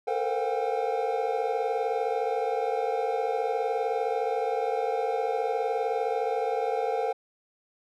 triangle tone cluster, 443.5 / 463 / 517 / 725 / 800 Hz, A4 / A#4 / C5 / F#5 / G5, +14 / -12 / -21 / -35 / +35 cents, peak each -30 dBFS, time 0.07-7.13 s, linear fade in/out 10 ms, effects none

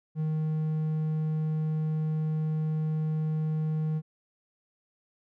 triangle tone, 156 Hz, D#3, 5 cents sharp, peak -24 dBFS, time 0.15-4.02 s, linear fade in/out 50 ms, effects none

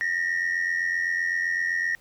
sine tone pair together, 1821 / 1908.8 Hz, A#6 / A#6, -41 / +41 cents, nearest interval minor second, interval 82 cents, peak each -24 dBFS, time 0.01-1.95 s, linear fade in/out 0 ms, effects tanh soft clip ceiling -20 dBFS + pink hiss -58 dBFS RMS until 2 s

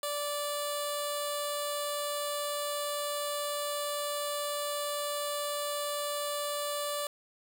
10% pulse tone with notch filter, 583 Hz, D5, 13 cents flat, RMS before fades -34 dBFS, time 0.03-7.07 s, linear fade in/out 2 ms, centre 2100 Hz, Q 0.74, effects 9-bit

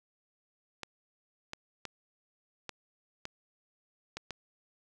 clicks, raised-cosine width 0.2 ms, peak -21 dBFS, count 7, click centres 0.833 / 1.534 / 1.853 / 2.693 / 3.254 / 4.17 / 4.307 s, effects none

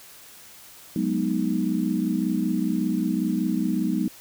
sine chord, G# minor seventh, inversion third, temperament equal with one note detuned, 185 / 210.2 / 246.9 / 311.1 Hz, F#3 / G#3 / B3 / D#4, 0 / +21 / 0 / 0 cents, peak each -27 dBFS, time 0.96-4.08 s, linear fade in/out 2 ms, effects white hiss -47 dBFS RMS until 4.2 s

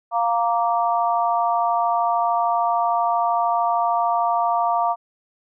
sine chord, Bb major, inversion second, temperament just, 699.2 / 932.3 / 1165.4 Hz, F5 / Bb5 / D6, +2 / 0 / -14 cents, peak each -20 / -22 / -24 dBFS, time 0.11-4.96 s, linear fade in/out 50 ms, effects none

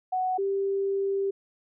sine tone pair in turn, 742 / 393.1 Hz, F#5 / G4, +5 / +5 cents, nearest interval major seventh, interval 1100 cents, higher first, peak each -24 dBFS, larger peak neither, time 0.12-0.38 / 0.38-1.31 s, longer second, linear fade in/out 10 ms, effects none

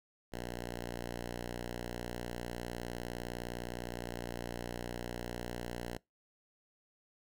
5% pulse tone, 59.7 Hz, A#1, 42 cents sharp, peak -28 dBFS, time 0.32-5.98 s, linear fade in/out 10 ms, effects noise-tail reverb RT60 0.2 s tail -25 dB re dry

